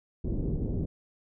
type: low-pass noise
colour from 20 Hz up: pink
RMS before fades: -30 dBFS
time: 0.24-0.86 s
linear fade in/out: 10 ms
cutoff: 390 Hz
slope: 24 dB/octave
effects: none